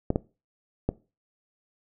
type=clicks; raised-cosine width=2 ms; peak=-10 dBFS; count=3; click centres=0.104 / 0.159 / 0.89 s; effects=noise-tail reverb RT60 0.3 s tail -20 dB re dry